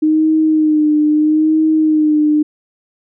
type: tone with vibrato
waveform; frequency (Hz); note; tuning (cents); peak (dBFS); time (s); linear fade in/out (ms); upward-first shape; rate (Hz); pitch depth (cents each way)
sine; 308; D#4; -17; -9; 0.02-2.43; 10; sine; 0.77; 38
effects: none